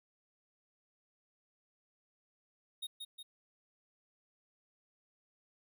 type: tone with echo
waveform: square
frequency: 3729 Hz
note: A#7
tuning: in tune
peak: -39 dBFS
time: 2.82-2.87 s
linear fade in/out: 10 ms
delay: 180 ms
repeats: 2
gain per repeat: -4 dB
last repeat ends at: 3.23 s
effects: none